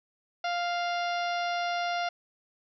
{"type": "harmonic tone", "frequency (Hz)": 698.5, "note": "F5", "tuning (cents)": 0, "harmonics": [1, 2, 3, 4, 5, 6, 7, 8], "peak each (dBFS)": [-29, -35, -39, -41, -43, -45, -46, -47], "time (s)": [0.44, 2.09], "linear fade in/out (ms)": 5, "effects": []}